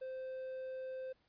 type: tone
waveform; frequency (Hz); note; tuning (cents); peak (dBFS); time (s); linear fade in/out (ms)
triangle; 520; C5; -11; -39; 0.01-1.13; 10
effects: pink hiss -75 dBFS RMS until 1.28 s + resampled to 11025 Hz